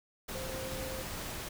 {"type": "tone in noise", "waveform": "sine", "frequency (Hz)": 523.3, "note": "C5", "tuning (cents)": 0, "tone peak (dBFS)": -41, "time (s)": [0.34, 1.03], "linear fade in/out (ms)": 10, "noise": "pink", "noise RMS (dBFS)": -40, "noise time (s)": [0.28, 1.49], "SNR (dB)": -4, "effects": []}